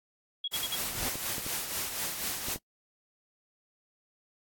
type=tone bursts; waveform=sine; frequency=3322 Hz; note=G#7; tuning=in tune; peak=-30 dBFS; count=4; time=0.44-0.758 s; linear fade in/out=5 ms; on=39 ms; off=54 ms
type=noise with tremolo; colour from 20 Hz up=white; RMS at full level=-32 dBFS; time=0.51-2.58 s; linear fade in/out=50 ms; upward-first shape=triangle; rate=4.1 Hz; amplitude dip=55%
type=noise with exponential growth; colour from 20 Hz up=pink; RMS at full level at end=-32 dBFS; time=0.63-1.09 s; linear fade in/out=5 ms; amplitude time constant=100 ms
type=clicks; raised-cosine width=2 ms; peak=-26 dBFS; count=5; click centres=1.156 / 1.382 / 1.465 / 2.485 / 2.56 s
effects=noise-tail reverb RT60 0.1 s tail -22 dB re dry + AAC 64 kbps